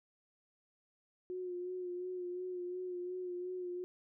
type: tone with vibrato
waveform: sine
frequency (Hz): 361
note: F#4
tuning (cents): -43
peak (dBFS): -38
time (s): 1.3-3.84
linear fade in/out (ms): 0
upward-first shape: sine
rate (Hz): 2.8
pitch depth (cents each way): 32
effects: none